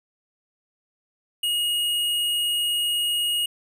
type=tone; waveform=square; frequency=2876 Hz; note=F#7; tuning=50 cents flat; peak=-22 dBFS; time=1.43-3.46 s; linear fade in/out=5 ms; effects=none

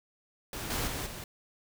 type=noise with level steps; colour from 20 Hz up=pink; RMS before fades=-38 / -32 / -36 / -42 dBFS; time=0.53-1.24 s; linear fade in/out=2 ms; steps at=0.7 / 0.87 / 1.06 s; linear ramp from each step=5 ms; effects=none

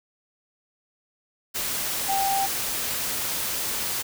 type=tone in noise; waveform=sine; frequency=784 Hz; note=G5; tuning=in tune; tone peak=-22 dBFS; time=2.08-2.47 s; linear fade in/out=20 ms; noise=white; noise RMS=-28 dBFS; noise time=1.54-4.03 s; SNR=+3 dB; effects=none

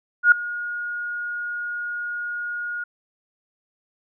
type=tone with ADSR envelope; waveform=sine; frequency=1436 Hz; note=F6; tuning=48 cents sharp; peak=-7 dBFS; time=0.23-2.84 s; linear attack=88 ms; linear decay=4 ms; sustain=-19 dB; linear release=6 ms; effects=none

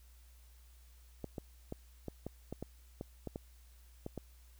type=clicks; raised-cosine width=2 ms; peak=-27 dBFS; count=12; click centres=1.243 / 1.382 / 1.724 / 2.083 / 2.266 / 2.526 / 2.626 / 3.011 / 3.273 / 3.359 / 4.064 / 4.177 s; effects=added 60 Hz sine -57 dBFS peak until 4.59 s + white hiss -68 dBFS RMS until 4.59 s

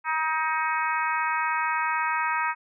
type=harmonic tone with a mistuned harmonic; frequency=316.2 Hz; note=D#4; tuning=28 cents sharp; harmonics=3 / 4 / 5 / 6 / 7 / 8; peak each=-27 / -29 / -31 / -33 / -34 / -35 dBFS; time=0.04-2.55 s; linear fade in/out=50 ms; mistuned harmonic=6; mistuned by=-18 cents; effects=none

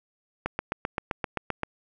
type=click train; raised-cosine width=0.5 ms; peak=-12 dBFS; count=10; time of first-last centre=0.46-1.633 s; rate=7.67 Hz; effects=none

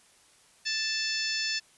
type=harmonic tone; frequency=880 Hz; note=A5; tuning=in tune; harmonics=2 / 3 / 4 / 5 / 6 / 7 / 8; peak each=-35 / -35 / -39 / -35 / -32 / -42 / -42 dBFS; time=0.65-1.6 s; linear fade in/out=20 ms; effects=white hiss -60 dBFS RMS until 1.77 s + resampled to 24000 Hz

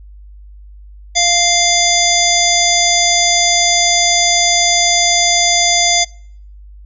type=harmonic tone; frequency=696 Hz; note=F5; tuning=6 cents flat; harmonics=1 / 3 / 5 / 7 / 9 / 10; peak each=-17 / -17 / -17 / -17 / -17 / -17 dBFS; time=1.15-6.05 s; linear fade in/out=20 ms; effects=noise-tail reverb RT60 0.6 s tail -25 dB re dry + added 50 Hz sine -34 dBFS peak until 6.85 s

